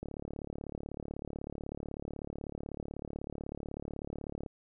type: click train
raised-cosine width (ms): 2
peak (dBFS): -26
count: 161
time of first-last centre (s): 0.03-4.462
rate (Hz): 36.1
effects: none